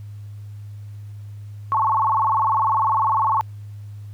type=tone with vibrato; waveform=sine; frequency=987 Hz; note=B5; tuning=1 cent flat; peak=-16 dBFS; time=1.72-3.41 s; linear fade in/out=0 ms; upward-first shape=square; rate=20 Hz; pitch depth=190 cents each way; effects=added 103 Hz sine -33 dBFS peak until 4.13 s + pink hiss -59 dBFS RMS until 4.13 s